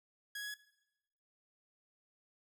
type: tone with pitch steps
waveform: sawtooth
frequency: 1661.2 / 1672.8 / 1684.4 Hz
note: G#6 / G#6 / G#6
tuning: 0 / +12 / +24 cents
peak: -37 dBFS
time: 0.35-0.542 s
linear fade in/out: 5 ms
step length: 64 ms
effects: noise-tail reverb RT60 0.9 s tail -19 dB re dry